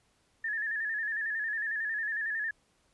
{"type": "tone with vibrato", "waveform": "sine", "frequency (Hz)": 1751, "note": "A6", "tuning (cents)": -9, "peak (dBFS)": -30, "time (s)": [0.44, 2.51], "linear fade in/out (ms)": 5, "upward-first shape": "square", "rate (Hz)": 11, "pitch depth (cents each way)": 55, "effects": ["pink hiss -70 dBFS RMS until 2.93 s", "resampled to 24000 Hz"]}